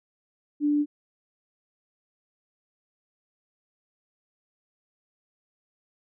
sine tone, 293.7 Hz, D4, in tune, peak -20 dBFS, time 0.6-0.86 s, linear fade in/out 50 ms, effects none

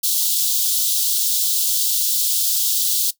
white high-pass noise, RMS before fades -19 dBFS, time 0.03-3.11 s, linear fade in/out 10 ms, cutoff 3300 Hz, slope 48 dB/octave, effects noise-tail reverb RT60 0.1 s tail -17 dB re dry

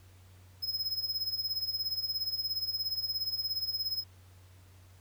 square tone with tremolo, 5120 Hz, D#8, 49 cents sharp, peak -29 dBFS, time 0.62-4.04 s, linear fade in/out 20 ms, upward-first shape sine, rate 17 Hz, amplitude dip 75%, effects added 92 Hz sine -54 dBFS peak until 5 s + pink hiss -63 dBFS RMS until 5 s

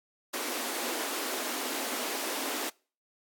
pink high-pass noise, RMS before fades -34 dBFS, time 0.33-2.7 s, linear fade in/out 10 ms, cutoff 240 Hz, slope 96 dB/octave, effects noise-tail reverb RT60 0.4 s tail -26 dB re dry + AAC 64 kbps

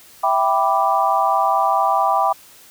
sine chord, E minor seventh, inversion none, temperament equal, 659.3 / 784 / 987.8 / 1174.7 Hz, E5 / G5 / B5 / D6, 0 / 0 / 0 / 0 cents, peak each -22 / -18 / -20 / -20 dBFS, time 0.23-2.33 s, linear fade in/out 10 ms, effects white hiss -46 dBFS RMS until 2.7 s

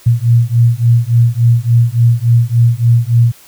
sine beating tone pair, 116.2 / 119.7 Hz, A#2 / A#2, -5 / +46 cents, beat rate 3.5 Hz, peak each -10 dBFS, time 0.06-3.32 s, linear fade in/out 10 ms, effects white hiss -42 dBFS RMS until 3.47 s

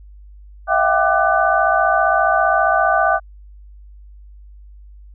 sine tone cluster, 645 / 700 / 778 / 1185 / 1500 Hz, E5 / F5 / G5 / D6 / F#6, -38 / +4 / -13 / +15 / +23 cents, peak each -19 dBFS, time 0.67-3.2 s, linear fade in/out 50 ms, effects added 50 Hz sine -38 dBFS peak until 5.14 s

